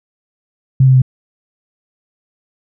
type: tone with pitch steps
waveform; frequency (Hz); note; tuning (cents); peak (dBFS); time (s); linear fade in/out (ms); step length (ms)
sine; 132.5 / 130.75 / 129.03; C3 / C3 / C3; +22 / -1 / -24; -5; 0.8-1.019; 5; 73
effects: none